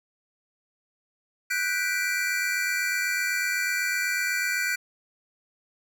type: chord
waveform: square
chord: G major seventh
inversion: third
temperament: equal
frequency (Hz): 1480 / 1568 / 1975.5 / 2349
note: F#6 / G6 / B6 / D7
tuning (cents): 0 / 0 / 0 / 0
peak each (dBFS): -30 / -33 / -32 / -30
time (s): 1.5-4.76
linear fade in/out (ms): 10
effects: none